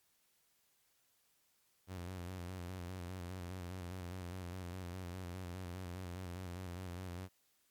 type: tone with vibrato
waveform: sawtooth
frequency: 90.3 Hz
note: F#2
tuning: 42 cents flat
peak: -39 dBFS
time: 1.87-7.29 s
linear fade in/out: 50 ms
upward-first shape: square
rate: 4.9 Hz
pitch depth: 54 cents each way
effects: white hiss -75 dBFS RMS until 7.7 s + MP3 96 kbps

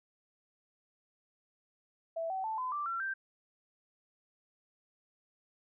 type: tone with pitch steps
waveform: sine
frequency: 659.3 / 761.7 / 880.1 / 1016.8 / 1174.7 / 1357.2 / 1568.1 Hz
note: E5 / G5 / A5 / C6 / D6 / F6 / G6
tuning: 0 / -50 / 0 / -50 / 0 / -50 / 0 cents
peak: -33 dBFS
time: 2.16-3.14 s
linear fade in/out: 10 ms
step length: 140 ms
effects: none

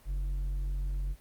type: tone with hard clipping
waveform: sine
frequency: 46.25 Hz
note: F#1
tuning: in tune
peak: -31 dBFS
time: 0.05-1.16 s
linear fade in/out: 50 ms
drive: 4 dB
effects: pink hiss -60 dBFS RMS until 1.2 s + Opus 24 kbps

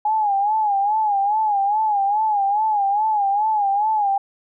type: tone with vibrato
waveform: sine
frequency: 830.6 Hz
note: G#5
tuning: in tune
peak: -16 dBFS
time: 0.05-4.18 s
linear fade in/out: 5 ms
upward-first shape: sine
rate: 2.4 Hz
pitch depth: 96 cents each way
effects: none

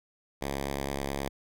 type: tone with vibrato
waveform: 5% pulse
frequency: 69.3 Hz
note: C#2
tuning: in tune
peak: -20 dBFS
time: 0.41-1.29 s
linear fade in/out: 10 ms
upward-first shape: triangle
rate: 4.3 Hz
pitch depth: 11 cents each way
effects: none

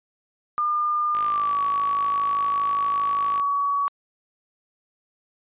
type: tone with pitch glide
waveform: sine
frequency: 1205 to 1130.8 Hz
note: D6 to C#6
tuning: +44 to +34 cents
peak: -20 dBFS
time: 0.58-3.88 s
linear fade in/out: 0 ms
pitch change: -110 cents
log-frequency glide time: 1.22-1.62 s
type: click train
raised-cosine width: 0.3 ms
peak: -21 dBFS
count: 119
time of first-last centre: 1.15-3.398 s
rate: 52.5 Hz
effects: resampled to 8000 Hz

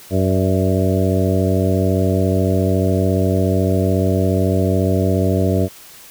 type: harmonic tone with a mistuned harmonic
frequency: 94.1 Hz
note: F#2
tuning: 30 cents sharp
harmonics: 1 / 2 / 3 / 4 / 5 / 6 / 7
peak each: -17 / -20 / -22 / -23 / -24 / -25 / -25 dBFS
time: 0.1-5.69 s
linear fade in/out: 50 ms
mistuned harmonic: 6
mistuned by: +50 cents
effects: white hiss -41 dBFS RMS until 6.1 s

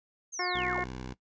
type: linear sweep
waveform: sine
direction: down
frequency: 6550 to 246.9 Hz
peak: -36 dBFS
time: 0.32-0.81 s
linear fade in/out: 20 ms
type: harmonic tone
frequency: 360 Hz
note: F#4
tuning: 47 cents flat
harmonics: 1 / 2 / 3 / 4 / 5 / 6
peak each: -36 / -36 / -36 / -40 / -37 / -36 dBFS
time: 0.39-0.84 s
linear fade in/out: 5 ms
type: tone with vibrato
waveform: 10% pulse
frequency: 63.5 Hz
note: B1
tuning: 49 cents sharp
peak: -30 dBFS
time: 0.54-1.14 s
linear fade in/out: 10 ms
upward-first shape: triangle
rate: 20 Hz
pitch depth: 72 cents each way
effects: noise-tail reverb RT60 0.1 s tail -18 dB re dry + resampled to 16000 Hz

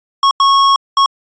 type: tone bursts at uneven times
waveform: square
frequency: 1100 Hz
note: C#6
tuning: 14 cents flat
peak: -8 dBFS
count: 3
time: 0.23-0.31 / 0.4-0.76 / 0.97-1.06 s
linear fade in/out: 2 ms
effects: resampled to 16000 Hz

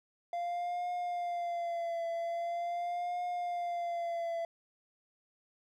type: tone with vibrato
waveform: triangle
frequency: 692 Hz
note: F5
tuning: 16 cents flat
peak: -31 dBFS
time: 0.33-4.45 s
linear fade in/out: 2 ms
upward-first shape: triangle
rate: 0.43 Hz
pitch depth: 53 cents each way
effects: none

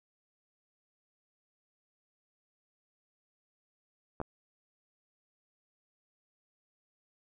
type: clicks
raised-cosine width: 1 ms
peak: -22 dBFS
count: 2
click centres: 4.202 / 4.215 s
effects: none

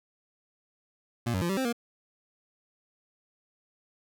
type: tone with pitch steps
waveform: 25% pulse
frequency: 118.3 / 93.2 / 172.4 / 193.3 / 262.7 / 236.3 Hz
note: A#2 / F#2 / F3 / G3 / C4 / A#3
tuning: +26 / +13 / -22 / -24 / +7 / +24 cents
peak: -23 dBFS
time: 1.26-1.728 s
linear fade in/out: 10 ms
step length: 78 ms
effects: none

